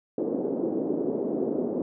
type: band-pass noise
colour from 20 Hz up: pink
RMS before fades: -28 dBFS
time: 0.18-1.82 s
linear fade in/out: 2 ms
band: 250 to 470 Hz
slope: 24 dB/octave
effects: none